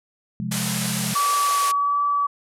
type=chord; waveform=sine; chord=F minor; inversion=second; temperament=equal; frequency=130.81 / 174.61 / 207.7 Hz; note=C3 / F3 / Ab3; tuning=0 / 0 / 0 cents; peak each=-30 / -29 / -28 dBFS; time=0.4-1.14 s; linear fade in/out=0 ms
type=band-pass noise; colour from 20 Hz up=white; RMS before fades=-28 dBFS; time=0.51-1.72 s; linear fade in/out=10 ms; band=420 to 12000 Hz; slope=48 dB/octave
type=tone with vibrato; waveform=sine; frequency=1145 Hz; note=D6; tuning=44 cents flat; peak=-18 dBFS; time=1.15-2.27 s; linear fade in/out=10 ms; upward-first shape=triangle; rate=1.4 Hz; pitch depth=13 cents each way
effects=none